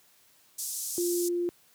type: band-pass noise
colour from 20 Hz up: pink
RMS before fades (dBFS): -35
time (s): 0.58-1.29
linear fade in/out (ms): 10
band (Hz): 6100 to 13000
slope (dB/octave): 24
type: tone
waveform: sine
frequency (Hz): 349.2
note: F4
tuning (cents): 0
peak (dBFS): -26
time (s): 0.98-1.49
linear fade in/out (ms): 0
effects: white hiss -62 dBFS RMS until 1.74 s + high-pass 80 Hz 12 dB/octave